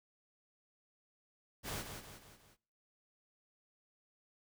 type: noise with echo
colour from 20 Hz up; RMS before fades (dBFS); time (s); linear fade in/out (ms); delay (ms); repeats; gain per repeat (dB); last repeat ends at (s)
pink; -41; 1.63-1.85; 50; 180; 4; -6; 2.57
effects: noise-tail reverb RT60 0.6 s tail -24 dB re dry